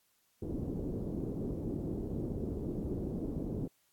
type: low-pass noise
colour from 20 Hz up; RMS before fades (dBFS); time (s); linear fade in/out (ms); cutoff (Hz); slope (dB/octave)
white; -37; 0.42-3.68; 5; 380; 24
effects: white hiss -73 dBFS RMS until 3.92 s + AAC 64 kbps